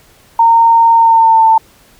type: tone with pitch glide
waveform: sine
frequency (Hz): 919 to 892.8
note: A#5 to A5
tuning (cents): -25 to +25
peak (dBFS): -4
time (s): 0.39-1.58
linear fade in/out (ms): 5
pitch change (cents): -50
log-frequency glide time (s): 0.94-1.46
effects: pink hiss -46 dBFS RMS until 1.99 s